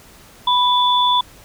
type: tone pair together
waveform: sine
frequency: 987.8 / 3464 Hz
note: B5 / A7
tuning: 0 / -28 cents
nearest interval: octave + minor seventh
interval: 2172 cents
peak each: -14 / -17 dBFS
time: 0.47-1.21 s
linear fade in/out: 5 ms
effects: pink hiss -45 dBFS RMS until 1.44 s